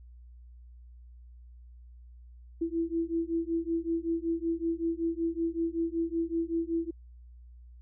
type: beating tone pair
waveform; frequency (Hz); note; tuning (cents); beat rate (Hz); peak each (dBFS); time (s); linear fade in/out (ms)
sine; 329.6 / 334.9; E4 / E4; 0 / +27; 5.3; -31; 2.61-6.91; 10
effects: added 60 Hz sine -48 dBFS peak until 7.81 s